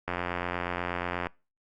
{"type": "click train", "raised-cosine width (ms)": 0.5, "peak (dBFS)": -15, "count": 106, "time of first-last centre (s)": [0.08, 1.269], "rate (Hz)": 88.3, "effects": ["noise-tail reverb RT60 0.3 s tail -25 dB re dry", "Opus 48 kbps"]}